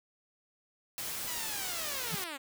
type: noise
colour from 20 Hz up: white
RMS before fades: -38 dBFS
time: 0.98-2.24 s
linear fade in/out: 0 ms
type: linear sweep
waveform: 5% pulse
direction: down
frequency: 1014 to 261.6 Hz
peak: -27 dBFS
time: 1.26-2.38 s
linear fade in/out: 20 ms
type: tone with exponential growth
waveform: sine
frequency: 164.81 Hz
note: E3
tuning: in tune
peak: -29 dBFS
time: 2.08-2.15 s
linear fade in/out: 5 ms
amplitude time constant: 15 ms
effects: none